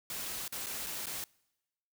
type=noise with dropouts; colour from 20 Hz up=white; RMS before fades=-39 dBFS; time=0.1-1.24 s; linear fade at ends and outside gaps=1 ms; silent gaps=0.479-0.524 / 0.661-0.667 / 0.864-0.868 / 1.058-1.068 s; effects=noise-tail reverb RT60 1.0 s tail -26 dB re dry